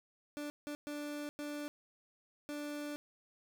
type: tone bursts at uneven times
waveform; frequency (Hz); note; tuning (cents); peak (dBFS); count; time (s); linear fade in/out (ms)
30% pulse; 293.7; D4; 0; -37; 5; 0.37-0.5 / 0.67-0.75 / 0.87-1.29 / 1.39-1.68 / 2.49-2.96; 0
effects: none